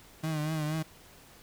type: tone with vibrato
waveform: 35% pulse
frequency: 154.9 Hz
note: D#3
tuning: 7 cents flat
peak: -28 dBFS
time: 0.23-0.83 s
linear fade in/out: 10 ms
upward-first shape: triangle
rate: 4.2 Hz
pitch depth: 69 cents each way
effects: pink hiss -55 dBFS RMS until 1.42 s